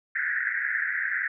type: band-pass noise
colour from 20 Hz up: white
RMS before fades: -28 dBFS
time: 0.15-1.28 s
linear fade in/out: 5 ms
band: 1500 to 2000 Hz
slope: 96 dB/octave
effects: none